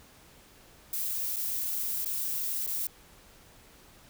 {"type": "noise with dropouts", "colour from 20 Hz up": "violet", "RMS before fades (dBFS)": -32, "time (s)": [0.93, 2.87], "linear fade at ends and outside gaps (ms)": 2, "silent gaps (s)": [[1.361, 1.366], [2.048, 2.058], [2.664, 2.674]], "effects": ["pink hiss -56 dBFS RMS until 4.09 s"]}